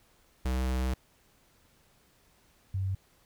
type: tone pair in turn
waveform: square / sine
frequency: 64 / 95.66 Hz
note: C2 / G2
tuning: -38 / -42 cents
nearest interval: perfect fifth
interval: 696 cents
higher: second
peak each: -28 dBFS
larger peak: neither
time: 0.45-0.94 / 2.74-2.95 s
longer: first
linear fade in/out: 5 ms
effects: pink hiss -65 dBFS RMS until 3.25 s